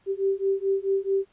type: beating tone pair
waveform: sine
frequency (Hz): 387.7 / 392.3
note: G4 / G4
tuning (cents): -19 / +1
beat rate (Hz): 4.6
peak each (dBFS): -25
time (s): 0.06-1.26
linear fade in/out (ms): 50
effects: pink hiss -64 dBFS RMS until 1.32 s + resampled to 8000 Hz